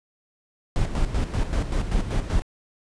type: noise with tremolo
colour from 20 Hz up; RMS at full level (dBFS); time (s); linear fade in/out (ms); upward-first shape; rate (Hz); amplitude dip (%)
brown; -22; 0.76-2.42; 0; square; 5.2; 60
effects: resampled to 22050 Hz